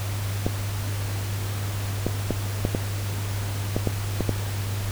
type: clicks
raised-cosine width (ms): 2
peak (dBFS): -9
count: 9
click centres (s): 0.465 / 2.066 / 2.307 / 2.651 / 2.749 / 3.765 / 3.873 / 4.207 / 4.293
effects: added 100 Hz sine -26 dBFS peak until 4.91 s + pink hiss -35 dBFS RMS until 4.91 s